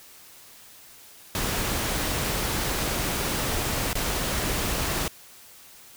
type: noise with dropouts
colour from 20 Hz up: pink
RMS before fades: -27 dBFS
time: 1.35-5.08 s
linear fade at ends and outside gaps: 1 ms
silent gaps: 3.931-3.953 s
effects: white hiss -49 dBFS RMS until 5.96 s